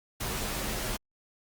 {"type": "noise with comb filter", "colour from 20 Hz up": "pink", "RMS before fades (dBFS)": -33, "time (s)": [0.2, 0.97], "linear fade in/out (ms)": 10, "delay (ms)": 12, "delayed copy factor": -0.7, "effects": ["Opus 48 kbps"]}